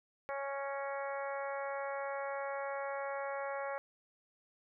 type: harmonic tone with a mistuned harmonic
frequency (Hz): 277.2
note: C#4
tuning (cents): 0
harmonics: 2 / 3 / 4 / 5 / 6 / 7 / 8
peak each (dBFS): -39 / -43 / -45 / -47 / -49 / -50 / -51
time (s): 0.29-3.78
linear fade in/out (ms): 0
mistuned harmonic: 7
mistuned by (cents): -16
effects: none